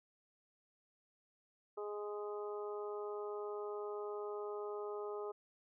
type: harmonic tone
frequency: 207.7 Hz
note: G#3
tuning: in tune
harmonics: 2 / 3 / 4 / 5 / 6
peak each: -41 / -51 / -51 / -54 / -51 dBFS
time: 1.77-5.32 s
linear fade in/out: 10 ms
effects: none